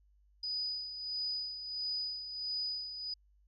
sine tone with tremolo, 4967 Hz, D#8, 4 cents flat, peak -33 dBFS, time 0.43-3.14 s, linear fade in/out 5 ms, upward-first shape sine, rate 1.5 Hz, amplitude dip 60%, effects added 50 Hz sine -64 dBFS peak until 3.47 s

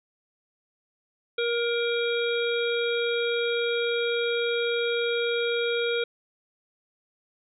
harmonic tone, 471.8 Hz, A#4, 21 cents sharp, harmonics 1 / 3 / 5 / 7 / 8, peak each -25 / -32 / -33 / -34 / -36 dBFS, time 1.38-6.04 s, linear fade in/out 5 ms, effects none

